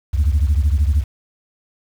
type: beating tone pair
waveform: sine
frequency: 69.3 / 82.3 Hz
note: C#2 / E2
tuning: 0 / -2 cents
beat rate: 13 Hz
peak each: -13 / -16 dBFS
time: 0.13-1.04 s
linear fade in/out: 20 ms
effects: tanh soft clip ceiling -9 dBFS + 7-bit